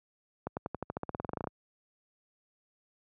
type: accelerating click train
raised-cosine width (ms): 1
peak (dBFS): -20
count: 18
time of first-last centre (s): 0.47-1.472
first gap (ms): 99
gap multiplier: 0.93
effects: high-pass 80 Hz 12 dB/octave